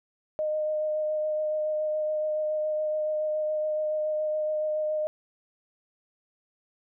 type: tone with vibrato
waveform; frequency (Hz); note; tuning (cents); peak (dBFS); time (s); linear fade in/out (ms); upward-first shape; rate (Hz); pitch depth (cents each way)
sine; 614; D#5; -23; -25; 0.39-5.07; 0; sine; 7.1; 12
effects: none